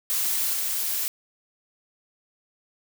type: noise with level steps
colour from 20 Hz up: blue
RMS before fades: -25 / -27 dBFS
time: 0.1-1.08 s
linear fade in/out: 0 ms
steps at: 0.53 s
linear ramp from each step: 10 ms
effects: none